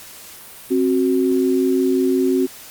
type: tone pair together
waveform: sine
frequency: 264.6 / 370 Hz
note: C4 / F#4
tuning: +20 / 0 cents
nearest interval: tritone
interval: 580 cents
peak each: -17 dBFS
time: 0.7-2.47 s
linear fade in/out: 20 ms
effects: white hiss -39 dBFS RMS until 2.7 s + Opus 48 kbps